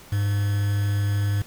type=tone with quantisation; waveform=triangle; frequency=101.4 Hz; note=G#2; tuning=41 cents flat; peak=-18 dBFS; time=0.12-1.42 s; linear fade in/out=5 ms; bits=6; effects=pink hiss -47 dBFS RMS until 1.46 s